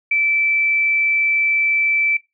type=tone; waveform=sine; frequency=2323 Hz; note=D7; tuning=20 cents flat; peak=-14 dBFS; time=0.11-2.17 s; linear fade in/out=5 ms; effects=noise-tail reverb RT60 0.2 s tail -21 dB re dry